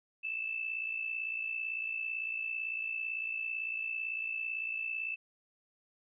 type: tone with amplitude modulation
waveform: sine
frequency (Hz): 2637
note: E7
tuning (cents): 0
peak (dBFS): -31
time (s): 0.23-5.16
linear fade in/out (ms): 20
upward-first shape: sine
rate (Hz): 57.9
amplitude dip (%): 65
effects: none